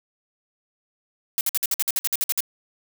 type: noise bursts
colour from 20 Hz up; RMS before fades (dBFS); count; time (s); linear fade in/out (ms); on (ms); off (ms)
blue; -22; 13; 1.38-2.405; 0; 29; 54
effects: none